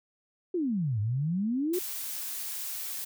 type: exponential two-way sweep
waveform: sine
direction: down then up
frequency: 377.5 to 100.3 to 377.5 Hz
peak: -26 dBFS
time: 0.54-1.79 s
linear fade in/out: 5 ms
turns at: 1 s
type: noise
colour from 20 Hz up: blue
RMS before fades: -36 dBFS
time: 1.73-3.05 s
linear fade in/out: 10 ms
effects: none